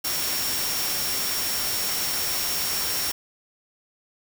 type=tone in noise; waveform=sine; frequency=5530 Hz; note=F8; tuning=18 cents flat; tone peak=-30 dBFS; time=0.04-3.12 s; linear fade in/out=10 ms; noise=white; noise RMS=-27 dBFS; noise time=0.04-3.12 s; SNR=-6 dB; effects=none